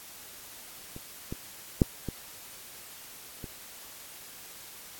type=clicks; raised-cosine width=3 ms; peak=-28 / -21 / -6 / -19 / -25 dBFS; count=5; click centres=0.964 / 1.325 / 1.818 / 2.087 / 3.442 s; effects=white hiss -47 dBFS RMS until 4.99 s + AAC 64 kbps